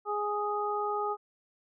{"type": "harmonic tone", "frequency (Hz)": 415.3, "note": "G#4", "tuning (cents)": 0, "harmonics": [1, 2, 3], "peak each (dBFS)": [-33, -33, -33], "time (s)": [0.05, 1.17], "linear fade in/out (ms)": 50, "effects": []}